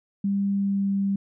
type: tone with pitch glide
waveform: sine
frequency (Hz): 198.8 to 197.31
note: G3 to G3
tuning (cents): +25 to +12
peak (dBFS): -21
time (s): 0.24-1.16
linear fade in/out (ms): 5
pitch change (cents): -13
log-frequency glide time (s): 0.5-0.91
effects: none